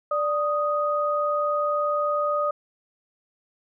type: tone pair together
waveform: sine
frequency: 588.2 / 1244.5 Hz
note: D5 / D#6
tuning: +3 / 0 cents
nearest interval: octave + minor second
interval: 1297 cents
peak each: -24 dBFS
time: 0.11-2.51 s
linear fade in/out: 5 ms
effects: none